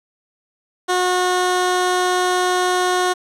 15% pulse tone with low-pass filter, 363.2 Hz, F#4, 32 cents flat, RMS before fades -18 dBFS, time 0.88-3.14 s, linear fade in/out 20 ms, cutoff 9400 Hz, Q 0.87, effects 8-bit

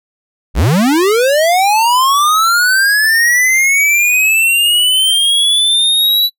square linear sweep, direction up, 33.24 to 3959 Hz, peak -9 dBFS, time 0.54-6.3 s, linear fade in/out 50 ms, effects noise-tail reverb RT60 0.1 s tail -26 dB re dry

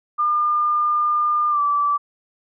sine tone with pitch glide, 1205 to 1159.9 Hz, D6 to D6, +44 to -22 cents, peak -16 dBFS, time 0.18-1.98 s, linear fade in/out 20 ms, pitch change -66 cents, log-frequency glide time 1.5-1.6 s, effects none

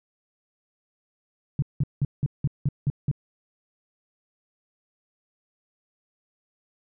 sine tone bursts, 141.2 Hz, C#3, 32 cents sharp, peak -19 dBFS, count 8, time 1.59-3.114 s, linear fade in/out 2 ms, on 33 ms, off 180 ms, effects none

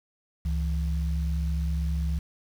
sine tone pair together, 69.34 / 164.2 Hz, C#2 / E3, +1 / -6 cents, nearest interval octave + minor third, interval 1493 cents, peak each -25 / -32 dBFS, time 0.45-2.19 s, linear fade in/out 5 ms, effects 8-bit

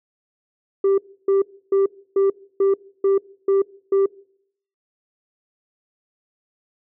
sine tone bursts, 392 Hz, G4, in tune, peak -11 dBFS, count 8, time 0.84-4.06 s, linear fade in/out 5 ms, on 140 ms, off 300 ms, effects noise-tail reverb RT60 0.7 s tail -24 dB re dry + tanh soft clip ceiling -13 dBFS

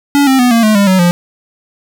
square tone with pitch steps, 284 / 265 / 247.2 / 230.7 / 215.2 / 200.8 / 187.37 / 174.82 Hz, C#4 / C4 / B3 / A#3 / A3 / G3 / F#3 / F3, +42 / +22 / +2 / -18 / -38 / +42 / +22 / +2 cents, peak -7 dBFS, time 0.15-1.11 s, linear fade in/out 0 ms, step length 120 ms, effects none

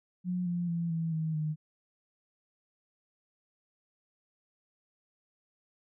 sine tone with pitch steps, 180 / 174.47 / 169.11 / 163.92 / 158.89 / 154.01 Hz, F#3 / F3 / E3 / E3 / D#3 / D#3, -47 / -1 / +45 / -9 / +37 / -17 cents, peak -29 dBFS, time 0.24-1.56 s, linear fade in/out 50 ms, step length 220 ms, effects none

